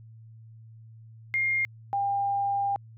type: tone pair in turn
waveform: sine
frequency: 2123 / 799.4 Hz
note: C7 / G5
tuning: +25 / +34 cents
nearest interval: octave + perfect fourth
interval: 1691 cents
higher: first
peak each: -23 / -24 dBFS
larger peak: first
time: 1.34-1.65 / 1.93-2.76 s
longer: second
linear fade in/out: 0 ms
effects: added 112 Hz sine -46 dBFS peak until 2.97 s